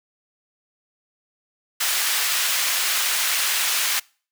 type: high-pass noise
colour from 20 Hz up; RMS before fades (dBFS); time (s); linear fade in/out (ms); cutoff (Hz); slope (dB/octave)
pink; -22; 1.8-4; 10; 1700; 12
effects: noise-tail reverb RT60 0.4 s tail -25 dB re dry